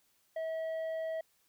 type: tone with tanh clipping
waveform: sine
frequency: 645 Hz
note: E5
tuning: 38 cents flat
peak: -35 dBFS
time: 0.36-1.21 s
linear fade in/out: 5 ms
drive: 6 dB
effects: white hiss -72 dBFS RMS until 1.48 s